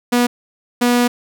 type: tone pair in turn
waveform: sawtooth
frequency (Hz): 243 / 243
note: B3 / B3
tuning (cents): -28 / -28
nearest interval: unison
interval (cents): 0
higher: neither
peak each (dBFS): -8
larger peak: neither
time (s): 0.12-0.27 / 0.81-1.08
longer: second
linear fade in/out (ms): 10
effects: none